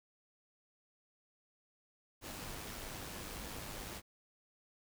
pink noise with amplitude modulation, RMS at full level -44 dBFS, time 2.21-4.02 s, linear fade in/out 50 ms, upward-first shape sine, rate 102 Hz, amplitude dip 35%, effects none

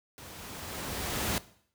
pink noise with level ramp, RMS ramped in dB -47 to -29 dBFS, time 0.18-1.38 s, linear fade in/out 0 ms, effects noise-tail reverb RT60 0.6 s tail -18 dB re dry + high-pass 60 Hz 12 dB/octave

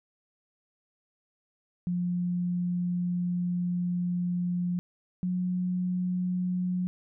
sine tone pair in turn, 177.1 / 181.03 Hz, F3 / F#3, +24 / -38 cents, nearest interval unison, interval 38 cents, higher second, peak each -26 dBFS, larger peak neither, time 1.87-4.79 / 5.23-6.87 s, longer first, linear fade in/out 0 ms, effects none

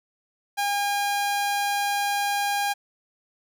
sawtooth tone, 810 Hz, G#5, 43 cents flat, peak -19 dBFS, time 0.57-2.74 s, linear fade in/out 20 ms, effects none

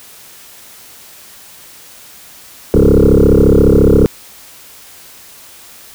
sine tone with frequency modulation, 246.4 Hz, B3, 4 cents flat, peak -3 dBFS, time 2.74-4.06 s, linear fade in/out 0 ms, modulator 34.4 Hz, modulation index 6.8, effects tanh soft clip ceiling -2 dBFS + white hiss -38 dBFS RMS until 5.94 s

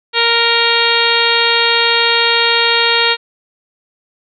harmonic tone with a mistuned harmonic, 466.2 Hz, A#4, in tune, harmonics 1 / 2 / 3 / 4 / 5 / 6 / 7 / 8 / 9, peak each -19 / -19 / -19 / -19 / -19 / -19 / -19 / -19 / -19 dBFS, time 0.13-3.17 s, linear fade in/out 50 ms, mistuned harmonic 9, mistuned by +25 cents, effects none

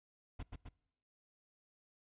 brown noise with echo, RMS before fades -41 dBFS, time 0.39-0.43 s, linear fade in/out 10 ms, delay 130 ms, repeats 2, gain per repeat -3 dB, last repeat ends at 0.69 s, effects noise-tail reverb RT60 0.9 s tail -25 dB re dry + resampled to 8000 Hz

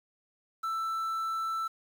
triangle tone with quantisation, 1327 Hz, E6, 11 cents sharp, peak -28 dBFS, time 0.63-1.68 s, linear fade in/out 10 ms, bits 9, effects none

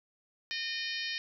harmonic tone with a mistuned harmonic, 611 Hz, D#5, 32 cents flat, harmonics 3 / 4 / 5 / 6 / 7 / 8 / 9, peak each -39 / -40 / -41 / -42 / -42 / -43 / -44 dBFS, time 0.51-1.18 s, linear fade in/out 0 ms, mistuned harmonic 6, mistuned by +23 cents, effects none

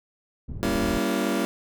pink low-pass noise, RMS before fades -33 dBFS, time 0.48-0.99 s, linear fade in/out 10 ms, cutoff 180 Hz, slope 12 dB/octave
30% pulse chord, G diminished seventh, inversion none, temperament just, 196 / 235.2 / 282.2 / 338.7 Hz, G3 / Bb3 / Db4 / Fb4, 0 / +16 / +31 / +47 cents, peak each -26 dBFS, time 0.63-1.45 s, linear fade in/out 0 ms
effects none

